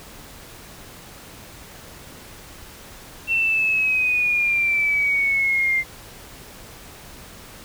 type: exponential sweep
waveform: sine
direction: down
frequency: 2708 to 2093 Hz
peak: -17 dBFS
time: 3.27-5.84 s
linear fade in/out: 50 ms
effects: pink hiss -42 dBFS RMS until 7.64 s